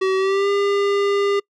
square tone with pitch glide, 380 to 401.9 Hz, F#4 to G4, +46 to +43 cents, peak -17 dBFS, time 0.01-1.4 s, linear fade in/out 10 ms, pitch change +97 cents, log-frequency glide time 0.17-0.49 s, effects noise-tail reverb RT60 0.1 s tail -26 dB re dry + low-pass 4000 Hz 12 dB/octave

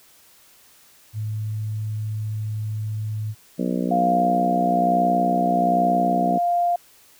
sine tone, 107.6 Hz, A2, 38 cents flat, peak -24 dBFS, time 1.13-3.35 s, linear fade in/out 50 ms
harmonic tone, 61.2 Hz, B1, 15 cents flat, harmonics 3 / 4 / 5 / 6 / 7 / 8 / 9 / 10, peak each -25 / -25 / -29 / -34 / -36 / -33 / -34 / -38 dBFS, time 3.58-6.39 s, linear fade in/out 20 ms
sine tone with tremolo, 698.5 Hz, F5, in tune, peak -17 dBFS, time 3.91-6.76 s, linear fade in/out 5 ms, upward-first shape sine, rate 1.2 Hz, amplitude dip 25%
effects white hiss -53 dBFS RMS until 7.19 s

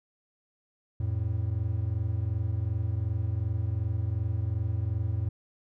triangle tone pair together, 87.31 / 110 Hz, F2 / A2, 0 / 0 cents, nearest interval major third, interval 400 cents, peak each -28 / -27 dBFS, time 1-5.29 s, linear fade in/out 5 ms, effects none

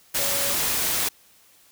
sine tone in noise, 560 Hz, C#5, 18 cents sharp, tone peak -33 dBFS, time 0.18-0.54 s, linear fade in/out 10 ms, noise white, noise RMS -24 dBFS, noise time 0.14-1.09 s, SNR -12 dB, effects white hiss -56 dBFS RMS until 1.71 s

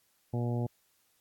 harmonic tone, 120 Hz, B2, 49 cents flat, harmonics 1 / 2 / 3 / 4 / 5 / 6 / 7, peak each -30 / -36 / -40 / -42 / -44 / -46 / -47 dBFS, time 0.33-0.67 s, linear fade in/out 10 ms, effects white hiss -71 dBFS RMS until 1.2 s + AAC 64 kbps

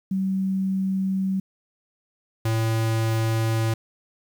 sine / square tone pair in turn, 191.1 / 112.32 Hz, G3 / A2, -44 / +36 cents, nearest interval major sixth, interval 920 cents, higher first, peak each -21 dBFS, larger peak neither, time 0.11-1.4 / 2.45-3.74 s, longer neither, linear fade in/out 5 ms, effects 9-bit

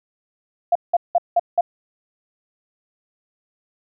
sine tone bursts, 694 Hz, F5, 11 cents flat, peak -12 dBFS, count 5, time 0.72-1.61 s, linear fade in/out 5 ms, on 34 ms, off 180 ms, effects none

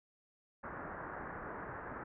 white low-pass noise, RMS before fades -45 dBFS, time 0.63-2.04 s, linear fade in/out 10 ms, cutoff 1700 Hz, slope 48 dB/octave, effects none

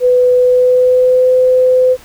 sine tone with pitch glide, 498.6 to 509.1 Hz, B4 to C5, +16 to -47 cents, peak -6 dBFS, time 0-1.97 s, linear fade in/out 50 ms, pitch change +37 cents, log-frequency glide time 0.36-1.32 s, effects pink hiss -40 dBFS RMS until 2.04 s

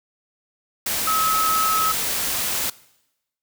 sine tone in noise, 1287 Hz, E6, 42 cents flat, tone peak -19 dBFS, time 1.07-1.92 s, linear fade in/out 5 ms, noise white, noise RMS -24 dBFS, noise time 0.86-2.7 s, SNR +2 dB, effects noise-tail reverb RT60 0.9 s tail -21 dB re dry

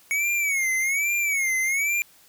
square tone with vibrato, 2217 Hz, C#7, in tune, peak -22 dBFS, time 0.11-2.02 s, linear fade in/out 0 ms, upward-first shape sine, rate 1.2 Hz, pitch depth 130 cents each way, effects white hiss -55 dBFS RMS until 2.28 s

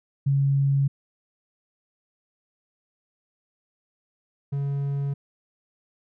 sine / triangle tone pair in turn, 138.59 / 140.28 Hz, C#3 / C#3, 0 / +21 cents, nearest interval unison, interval 21 cents, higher second, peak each -18 / -22 dBFS, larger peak first, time 0.26-0.88 / 4.52-5.14 s, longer neither, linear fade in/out 10 ms, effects none

